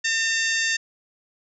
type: harmonic tone with a mistuned harmonic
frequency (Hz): 904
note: A5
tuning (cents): +47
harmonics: 2 / 3 / 4 / 5 / 6 / 7 / 8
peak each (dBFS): -23 / -29 / -31 / -31 / -34 / -31 / -32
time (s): 0.04-0.77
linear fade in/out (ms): 10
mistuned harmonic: 5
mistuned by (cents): +52
effects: none